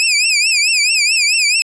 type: tone with vibrato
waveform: 20% pulse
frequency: 2500 Hz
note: D#7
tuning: 8 cents sharp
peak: -6 dBFS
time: 0-1.62 s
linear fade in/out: 0 ms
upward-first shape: triangle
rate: 4.6 Hz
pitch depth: 170 cents each way
effects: resampled to 22050 Hz